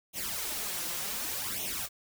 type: noise with flanger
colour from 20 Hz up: white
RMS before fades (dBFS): -35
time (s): 0.13-1.89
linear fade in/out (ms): 50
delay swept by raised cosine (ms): 0.32 to 5.92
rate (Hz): 0.67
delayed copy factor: +0.75
effects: none